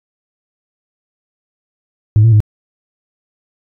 sine tone with pitch steps, 106.8 / 113.9 / 106.1 Hz, G#2 / A#2 / G#2, +49 / -40 / +38 cents, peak -3 dBFS, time 2.16-2.403 s, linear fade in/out 0 ms, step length 81 ms, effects tanh soft clip ceiling -3 dBFS

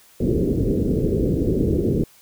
white low-pass noise, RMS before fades -20 dBFS, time 0.2-2.04 s, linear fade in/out 5 ms, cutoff 450 Hz, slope 48 dB/octave, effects white hiss -52 dBFS RMS until 2.21 s

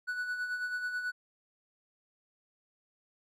triangle tone with tremolo, 1480 Hz, F#6, in tune, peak -29 dBFS, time 0.07-1.12 s, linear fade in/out 20 ms, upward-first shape sine, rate 9.2 Hz, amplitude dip 50%, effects none

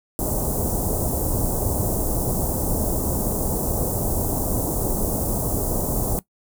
pink band-stop noise, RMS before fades -23 dBFS, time 0.19-6.19 s, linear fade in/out 0 ms, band 780 to 8200 Hz, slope 24 dB/octave, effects noise-tail reverb RT60 0.1 s tail -18 dB re dry

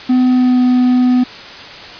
triangle tone with pitch glide, 253 to 250.2 Hz, B3 to B3, +42 to +23 cents, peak -6 dBFS, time 0.09-1.24 s, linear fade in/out 10 ms, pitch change -19 cents, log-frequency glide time 0.27-0.62 s, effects white hiss -31 dBFS RMS until 1.99 s + resampled to 11025 Hz

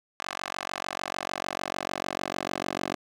10% pulse tone with high-pass filter sweep, 46.7 Hz, F#1, 17 cents sharp, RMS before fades -34 dBFS, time 0.2-2.95 s, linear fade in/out 0 ms, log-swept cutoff 990 to 370 Hz, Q 1.1, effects low-pass 7000 Hz 12 dB/octave + 9-bit

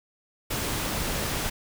pink noise, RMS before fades -29 dBFS, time 0.5-1.5 s, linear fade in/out 10 ms, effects none

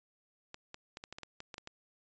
clicks, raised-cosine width 0.2 ms, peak -27 dBFS, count 11, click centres 0.544 / 0.744 / 0.971 / 1.039 / 1.126 / 1.185 / 1.233 / 1.404 / 1.542 / 1.581 / 1.674 s, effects resampled to 16000 Hz

